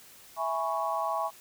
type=chord; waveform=sine; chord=C# minor seventh; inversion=first; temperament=equal; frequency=659.3 / 830.6 / 987.8 / 1108.7 Hz; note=E5 / G#5 / B5 / C#6; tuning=0 / 0 / 0 / 0 cents; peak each=-33 / -33 / -35 / -32 dBFS; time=0.36-1.31 s; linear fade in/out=50 ms; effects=white hiss -53 dBFS RMS until 1.4 s